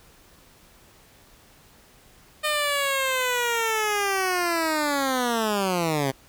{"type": "linear sweep", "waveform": "10% pulse", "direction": "down", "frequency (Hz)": [611, 130.81], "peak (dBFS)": -14, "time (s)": [2.43, 6.12], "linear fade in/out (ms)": 20, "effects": ["pink hiss -54 dBFS RMS until 6.28 s"]}